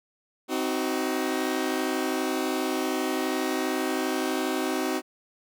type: chord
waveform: sawtooth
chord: C diminished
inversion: none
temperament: just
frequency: 261.6 / 314 / 376.7 Hz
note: C4 / Eb4 / Gb4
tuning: 0 / +16 / +31 cents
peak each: -26 dBFS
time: 0.48-5.02 s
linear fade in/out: 50 ms
effects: none